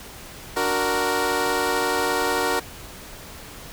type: chord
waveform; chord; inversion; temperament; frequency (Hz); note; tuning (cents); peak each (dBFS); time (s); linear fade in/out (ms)
15% pulse; D augmented; none; equal; 293.7 / 370 / 466.2; D4 / F#4 / A#4; 0 / 0 / 0; -22 / -19 / -17; 0.56-2.6; 10
effects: pink hiss -40 dBFS RMS until 3.72 s